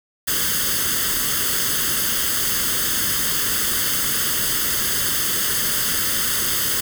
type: noise with comb filter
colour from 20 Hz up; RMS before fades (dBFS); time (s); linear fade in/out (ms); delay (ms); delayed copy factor
white; -21; 0.27-6.81; 10; 0.62; +0.75
effects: none